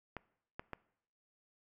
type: clicks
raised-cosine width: 0.5 ms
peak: -26 dBFS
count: 3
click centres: 0.167 / 0.595 / 0.733 s
effects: noise-tail reverb RT60 0.7 s tail -21 dB re dry